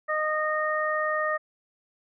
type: harmonic tone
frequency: 616 Hz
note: D#5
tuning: 17 cents flat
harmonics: 1 / 2 / 3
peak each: -28 / -28 / -29 dBFS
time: 0.08-1.38 s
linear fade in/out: 20 ms
effects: none